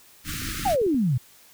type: band-stop noise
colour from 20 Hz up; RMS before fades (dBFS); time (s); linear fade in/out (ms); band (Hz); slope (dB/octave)
pink; -31; 0.24-0.77; 50; 330 to 1200; 96
type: clicks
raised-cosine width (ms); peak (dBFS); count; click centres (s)
3; -26; 10; 0.341 / 0.419 / 0.488 / 0.546 / 0.596 / 0.663 / 0.749 / 0.816 / 0.865 / 0.945
type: exponential sweep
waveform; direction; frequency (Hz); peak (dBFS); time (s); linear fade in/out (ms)
sine; down; 850 to 113.3; -19; 0.65-1.18; 10
effects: white hiss -53 dBFS RMS until 1.53 s